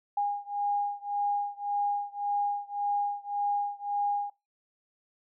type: beating tone pair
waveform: sine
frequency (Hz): 815 / 816.8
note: G#5 / G#5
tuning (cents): -33 / -29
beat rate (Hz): 1.8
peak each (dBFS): -30 / -31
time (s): 0.17-4.3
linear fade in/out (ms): 5
effects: noise-tail reverb RT60 0.2 s tail -19 dB re dry